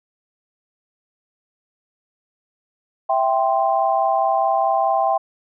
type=chord; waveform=sine; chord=C major; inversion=first; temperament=equal; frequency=659.3 / 784 / 1046.5 Hz; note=E5 / G5 / C6; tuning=0 / 0 / 0 cents; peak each=-20 / -18 / -23 dBFS; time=3.09-5.18 s; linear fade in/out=10 ms; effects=none